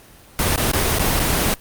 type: noise with dropouts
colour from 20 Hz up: pink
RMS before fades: -18 dBFS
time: 0.39-1.54 s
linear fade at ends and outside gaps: 1 ms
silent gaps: 0.56-0.577 / 0.716-0.734 / 0.986-0.994 / 1.195-1.199 s
effects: pink hiss -46 dBFS RMS until 1.6 s + Opus 24 kbps